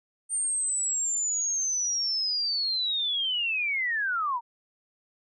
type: linear sweep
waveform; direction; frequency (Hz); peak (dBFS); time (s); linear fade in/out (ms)
sine; down; 8870 to 905; -25; 0.29-4.41; 50
effects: none